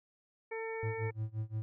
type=harmonic tone; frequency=448.5 Hz; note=A4; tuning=33 cents sharp; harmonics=1 / 2 / 3 / 4 / 5; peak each=-38 / -45 / -55 / -48 / -45 dBFS; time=0.51-1.11 s; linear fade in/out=10 ms
type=tone with tremolo; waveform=triangle; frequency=109.3 Hz; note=A2; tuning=11 cents flat; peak=-30 dBFS; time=0.83-1.62 s; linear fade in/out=0 ms; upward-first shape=sine; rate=5.7 Hz; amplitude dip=95%
effects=none